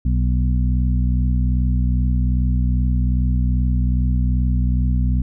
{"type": "harmonic tone with a mistuned harmonic", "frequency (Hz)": 62.5, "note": "B1", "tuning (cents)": 21, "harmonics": [1, 2, 3, 4], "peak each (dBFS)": [-16, -22, -26, -28], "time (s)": [0.05, 5.22], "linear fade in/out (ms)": 5, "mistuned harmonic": 4, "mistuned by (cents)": -27, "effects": []}